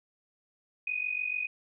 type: tone with amplitude modulation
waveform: sine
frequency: 2489 Hz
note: D#7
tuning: in tune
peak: -26 dBFS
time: 0.87-1.47 s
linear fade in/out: 5 ms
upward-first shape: sine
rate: 46.9 Hz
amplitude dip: 80%
effects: none